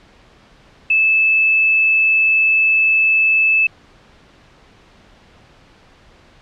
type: tone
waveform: sine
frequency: 2619 Hz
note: E7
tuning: 12 cents flat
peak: -10 dBFS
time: 0.9-3.67 s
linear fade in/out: 5 ms
effects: pink hiss -48 dBFS RMS until 6.41 s + low-pass 4000 Hz 12 dB/octave